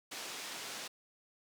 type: band-pass noise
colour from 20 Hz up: white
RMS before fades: -44 dBFS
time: 0.11-0.88 s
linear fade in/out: 10 ms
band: 200 to 6000 Hz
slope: 12 dB/octave
effects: none